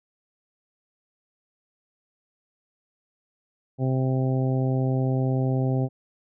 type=harmonic tone; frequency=130.81 Hz; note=C3; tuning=in tune; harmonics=1 / 2 / 3 / 4 / 5 / 6; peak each=-22 / -28 / -32 / -34 / -36 / -38 dBFS; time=3.78-5.89 s; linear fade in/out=50 ms; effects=none